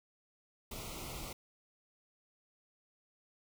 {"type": "band-stop noise", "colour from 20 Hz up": "pink", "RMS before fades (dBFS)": -44, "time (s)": [0.71, 1.33], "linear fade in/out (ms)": 5, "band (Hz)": [1400, 2000], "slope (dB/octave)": 96, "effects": []}